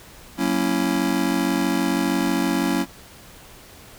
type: chord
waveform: square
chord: F# dominant seventh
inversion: none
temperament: just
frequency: 185 / 231.2 / 277.5 / 333 Hz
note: F#3 / A#3 / C#4 / E4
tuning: 0 / -14 / +2 / +18 cents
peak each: -27 / -27 / -24 / -26 dBFS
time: 0.37-2.86 s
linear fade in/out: 50 ms
effects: pink hiss -45 dBFS RMS until 3.98 s